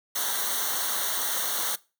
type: noise with comb filter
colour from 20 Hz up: white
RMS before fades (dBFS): -28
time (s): 0.15-1.76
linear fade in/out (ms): 10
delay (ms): 0.4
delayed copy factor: -0.9
effects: noise-tail reverb RT60 0.3 s tail -21 dB re dry